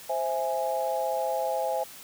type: chord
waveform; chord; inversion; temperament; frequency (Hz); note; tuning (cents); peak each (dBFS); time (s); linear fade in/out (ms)
sine; C augmented; none; equal; 523.3 / 659.3 / 830.6; C5 / E5 / G#5; 0 / 0 / 0; -30; 0.09-1.84; 10
effects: white hiss -46 dBFS RMS until 2.03 s + high-pass 80 Hz 12 dB/octave